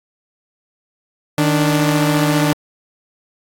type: tone pair together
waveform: sawtooth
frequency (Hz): 153.7 / 292.7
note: D#3 / D4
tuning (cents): -21 / -6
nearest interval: major seventh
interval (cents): 1115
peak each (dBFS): -12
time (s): 1.38-2.53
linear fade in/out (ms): 2
effects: AAC 64 kbps